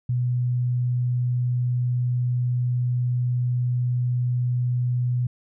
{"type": "tone", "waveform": "sine", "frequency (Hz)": 123.47, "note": "B2", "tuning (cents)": 0, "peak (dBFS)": -20, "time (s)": [0.09, 5.27], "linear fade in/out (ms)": 5, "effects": []}